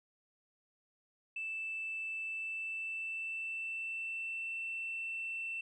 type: tone with pitch glide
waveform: sine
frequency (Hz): 2644 to 2681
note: E7 to E7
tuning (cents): +5 to +29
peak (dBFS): -36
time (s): 1.36-5.61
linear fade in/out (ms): 5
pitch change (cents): +24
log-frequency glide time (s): 2.18-4.58
effects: tanh soft clip ceiling -32 dBFS